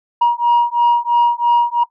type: beating tone pair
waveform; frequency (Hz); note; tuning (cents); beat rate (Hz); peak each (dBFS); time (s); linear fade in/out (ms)
sine; 950 / 953; A#5 / A#5; +33 / +38; 3; -12; 0.21-1.84; 10
effects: noise-tail reverb RT60 0.1 s tail -20 dB re dry + tanh soft clip ceiling -7 dBFS